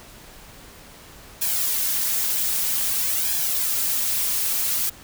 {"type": "noise with flanger", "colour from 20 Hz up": "blue", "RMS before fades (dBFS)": -23, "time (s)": [1.41, 4.9], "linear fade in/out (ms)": 10, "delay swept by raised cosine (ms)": [1.2, 4.9], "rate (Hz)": 0.52, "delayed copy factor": 0.75, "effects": ["pink hiss -45 dBFS RMS until 5.03 s"]}